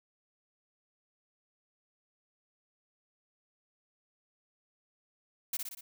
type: noise with echo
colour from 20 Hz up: blue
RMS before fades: -33 dBFS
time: 5.53-5.57 s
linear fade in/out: 5 ms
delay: 60 ms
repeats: 4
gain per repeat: -4 dB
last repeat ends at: 5.81 s
effects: none